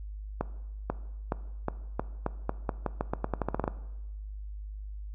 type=accelerating click train; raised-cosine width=1 ms; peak=-14 dBFS; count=19; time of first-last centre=0.41-3.678 s; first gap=490 ms; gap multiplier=0.86; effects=noise-tail reverb RT60 1.0 s tail -17 dB re dry + added 51 Hz sine -37 dBFS peak until 5.14 s